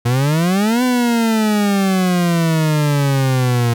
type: exponential two-way sweep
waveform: 40% pulse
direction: up then down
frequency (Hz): 116.7 to 254 to 116.7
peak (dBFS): -12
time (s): 0.05-3.74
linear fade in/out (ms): 10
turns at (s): 0.83
effects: none